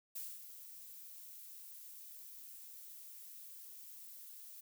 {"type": "noise with ADSR envelope", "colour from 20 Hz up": "violet", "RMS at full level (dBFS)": -43, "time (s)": [0.15, 4.61], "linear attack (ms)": 11, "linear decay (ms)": 220, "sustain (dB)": -10, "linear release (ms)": 10, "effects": []}